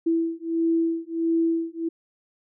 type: beating tone pair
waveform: sine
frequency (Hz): 329.6 / 331.1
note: E4 / E4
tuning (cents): 0 / +8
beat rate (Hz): 1.5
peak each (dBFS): -24 / -24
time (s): 0.06-1.89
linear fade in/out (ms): 10
effects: none